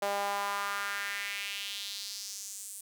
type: tone with high-pass filter sweep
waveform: sawtooth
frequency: 201.1 Hz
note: G3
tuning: 44 cents sharp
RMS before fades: -36 dBFS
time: 0.02-2.81 s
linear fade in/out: 5 ms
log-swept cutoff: 630 to 9200 Hz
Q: 2.7
effects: none